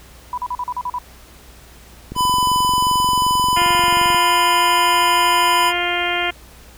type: tone bursts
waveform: sine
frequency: 987.8 Hz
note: B5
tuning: in tune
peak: -20 dBFS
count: 8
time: 0.33-0.986 s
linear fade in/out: 2 ms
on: 47 ms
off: 40 ms
type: click train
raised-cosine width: 3 ms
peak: -16 dBFS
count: 47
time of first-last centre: 2.12-4.146 s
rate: 22.7 Hz
type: tone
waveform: square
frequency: 1000 Hz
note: B5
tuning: 21 cents sharp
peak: -15 dBFS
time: 2.15-5.73 s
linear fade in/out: 50 ms
type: harmonic tone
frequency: 350.9 Hz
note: F4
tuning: 8 cents sharp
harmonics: 1 / 2 / 3 / 4 / 5 / 6 / 7 / 8 / 9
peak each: -27 / -24 / -30 / -26 / -28 / -24 / -27 / -28 / -27 dBFS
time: 3.56-6.31 s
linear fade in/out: 10 ms
effects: added 60 Hz sine -45 dBFS peak until 6.77 s + pink hiss -45 dBFS RMS until 6.77 s